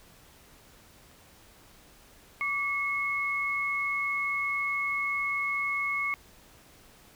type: tone pair together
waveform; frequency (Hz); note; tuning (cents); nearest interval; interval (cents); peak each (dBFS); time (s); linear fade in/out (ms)
sine; 1154.3 / 2179; D6 / C#7; -30 / -30; major seventh; 1100; -33 / -28; 2.41-6.14; 0
effects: pink hiss -56 dBFS RMS until 7.15 s